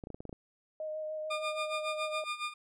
clicks, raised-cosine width 2 ms, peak -29 dBFS, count 8, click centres 0.038 / 0.071 / 0.103 / 0.145 / 0.205 / 0.253 / 0.294 / 0.328 s
sine tone with vibrato, 620 Hz, D#5, 6 cents flat, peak -35 dBFS, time 0.8-2.24 s, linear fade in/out 2 ms, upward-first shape sine, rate 6.7 Hz, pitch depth 14 cents each way
20% pulse tone with tremolo, 1210 Hz, D#6, 49 cents flat, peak -27 dBFS, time 1.3-2.54 s, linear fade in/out 10 ms, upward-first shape sine, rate 7.2 Hz, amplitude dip 80%
effects low-pass 7000 Hz 12 dB/octave

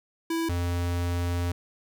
square tone pair in turn, 329.6 / 87.3 Hz, E4 / F2, 0 / 0 cents, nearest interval octave + major seventh, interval 2300 cents, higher first, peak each -26 dBFS, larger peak neither, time 0.3-0.49 / 0.49-1.52 s, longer second, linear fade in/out 5 ms, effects none

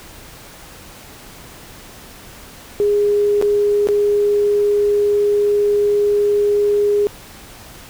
sine tone with dropouts, 411.5 Hz, G#4, 16 cents flat, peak -12 dBFS, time 2.8-7.07 s, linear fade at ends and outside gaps 0 ms, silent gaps 3.414-3.424 / 3.872-3.887 s, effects pink hiss -39 dBFS RMS until 7.89 s

